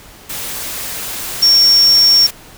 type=tone in noise; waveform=sine; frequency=5500 Hz; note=F8; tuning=27 cents flat; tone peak=-6 dBFS; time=1.42-2.27 s; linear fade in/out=10 ms; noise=white; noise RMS=-24 dBFS; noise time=0.29-2.31 s; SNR=+15 dB; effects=pink hiss -39 dBFS RMS until 2.57 s